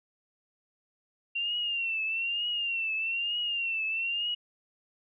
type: tone with vibrato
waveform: sine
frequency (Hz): 2750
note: F7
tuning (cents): -27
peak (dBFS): -28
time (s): 1.35-4.35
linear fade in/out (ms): 10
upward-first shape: triangle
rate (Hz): 1.1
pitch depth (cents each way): 100
effects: none